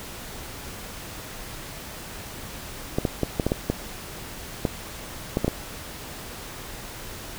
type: clicks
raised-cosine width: 2 ms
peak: -8 dBFS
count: 11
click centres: 2.985 / 3.052 / 3.233 / 3.398 / 3.466 / 3.519 / 3.7 / 4.652 / 5.371 / 5.446 / 5.48 s
effects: pink hiss -38 dBFS RMS until 7.38 s